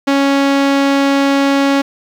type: tone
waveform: sawtooth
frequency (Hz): 277.2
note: C#4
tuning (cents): 0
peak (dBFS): -6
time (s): 0.07-1.82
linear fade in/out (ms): 10
effects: low-pass 5000 Hz 12 dB/octave + 7-bit